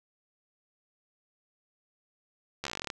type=slowing click train; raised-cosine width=0.2 ms; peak=-17 dBFS; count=14; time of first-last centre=2.64-2.902 s; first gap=13 ms; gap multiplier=1.07; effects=none